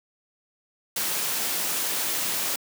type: noise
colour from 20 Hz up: white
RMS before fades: -27 dBFS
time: 0.96-2.56 s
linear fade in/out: 5 ms
effects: high-pass 150 Hz 12 dB/octave